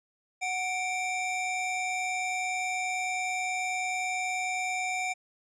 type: tone pair together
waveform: square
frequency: 739.9 / 2349 Hz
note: F#5 / D7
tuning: 0 / 0 cents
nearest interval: octave + minor sixth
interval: 2000 cents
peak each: -33 / -32 dBFS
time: 0.41-5.14 s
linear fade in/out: 20 ms
effects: resampled to 24000 Hz